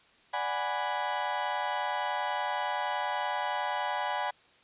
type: chord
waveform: 35% pulse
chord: G# half-diminished seventh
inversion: second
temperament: equal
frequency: 587.3 / 740 / 830.6 / 987.8 Hz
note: D5 / F#5 / G#5 / B5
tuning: 0 / 0 / 0 / 0 cents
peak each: -37 / -34 / -32 / -32 dBFS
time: 0.33-4.31 s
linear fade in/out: 10 ms
effects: white hiss -61 dBFS RMS until 4.63 s + resampled to 8000 Hz